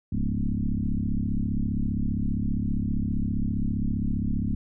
sine tone with frequency modulation, 103.1 Hz, G#2, 12 cents flat, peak -23 dBFS, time 0.12-4.55 s, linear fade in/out 5 ms, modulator 35.1 Hz, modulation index 4.3, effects none

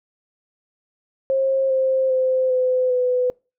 sine tone with pitch steps, 535 / 526.1 / 517.4 / 508.8 / 500.3 Hz, C5 / C5 / C5 / C5 / B4, +38 / +9 / -19 / -48 / +22 cents, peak -16 dBFS, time 1.3-3.3 s, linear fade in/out 0 ms, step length 400 ms, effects noise-tail reverb RT60 0.3 s tail -26 dB re dry

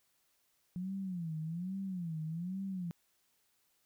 sine tone with vibrato, 174.61 Hz, F3, in tune, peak -36 dBFS, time 0.76-2.91 s, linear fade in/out 0 ms, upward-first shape sine, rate 1.2 Hz, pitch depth 190 cents each way, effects white hiss -75 dBFS RMS until 3.85 s

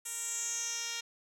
10% pulse tone with band-pass filter sweep, 465.5 Hz, A#4, 2 cents flat, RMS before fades -37 dBFS, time 0.05-1.01 s, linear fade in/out 10 ms, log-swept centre 9100 to 4700 Hz, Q 4.3, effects none

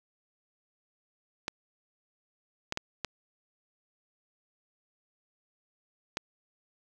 clicks, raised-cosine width 0.2 ms, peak -14 dBFS, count 5, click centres 1.481 / 2.724 / 2.774 / 3.047 / 6.171 s, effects none

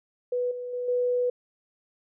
sine tone with level steps, 493 Hz, B4, 3 cents flat, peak -24 / -32 / -28 / -22 dBFS, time 0.32-1.3 s, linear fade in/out 5 ms, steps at 0.51 / 0.73 / 0.88 s, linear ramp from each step 5 ms, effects none

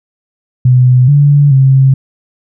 sine tone with pitch steps, 126.2 / 144 / 134 Hz, B2 / D3 / C3, +38 / -34 / +42 cents, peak -3 dBFS, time 0.65-1.94 s, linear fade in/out 5 ms, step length 430 ms, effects none

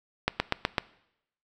slowing click train, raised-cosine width 0.3 ms, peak -7 dBFS, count 5, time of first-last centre 0.28-0.782 s, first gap 120 ms, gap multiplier 1.03, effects noise-tail reverb RT60 0.8 s tail -20 dB re dry

